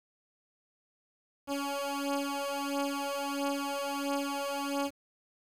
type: beating tone pair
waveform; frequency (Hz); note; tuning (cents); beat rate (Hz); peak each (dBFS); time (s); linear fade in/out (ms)
15% pulse; 279.8 / 281.3; C#4 / C#4; +16 / +26; 1.5; -28; 1.47-4.91; 50
effects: resampled to 32000 Hz + 9-bit